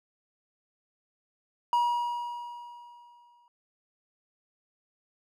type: tone with exponential decay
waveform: triangle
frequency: 958 Hz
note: A#5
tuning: 47 cents sharp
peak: -19 dBFS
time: 1.73-3.48 s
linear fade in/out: 1 ms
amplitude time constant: 380 ms
effects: none